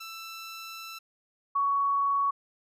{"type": "tone pair in turn", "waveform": ["15% pulse", "sine"], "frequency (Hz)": [1331, 1119.2], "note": ["E6", "C#6"], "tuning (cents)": [16, 16], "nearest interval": "minor third", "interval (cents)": 300, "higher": "first", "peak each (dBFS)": [-33, -23], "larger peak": "second", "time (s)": [[0, 0.99], [1.55, 2.31]], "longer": "first", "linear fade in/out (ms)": 10, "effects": ["resampled to 32000 Hz"]}